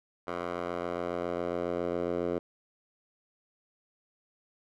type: tone with band-pass filter sweep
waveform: 10% pulse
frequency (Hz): 87.3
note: F2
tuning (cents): 0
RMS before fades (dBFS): -33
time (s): 0.27-2.39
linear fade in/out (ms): 10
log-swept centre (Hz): 920 to 460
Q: 1.4
effects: none